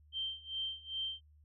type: tone with tremolo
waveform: sine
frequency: 3136 Hz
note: G7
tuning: in tune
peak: -34 dBFS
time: 0.12-1.21 s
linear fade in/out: 50 ms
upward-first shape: sine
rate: 2.5 Hz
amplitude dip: 90%
effects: added 75 Hz sine -60 dBFS peak until 1.44 s